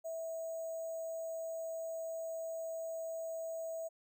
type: tone with sample-and-hold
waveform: sine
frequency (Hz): 653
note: E5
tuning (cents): -17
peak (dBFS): -38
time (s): 0.04-3.89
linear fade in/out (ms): 20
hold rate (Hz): 7350
effects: none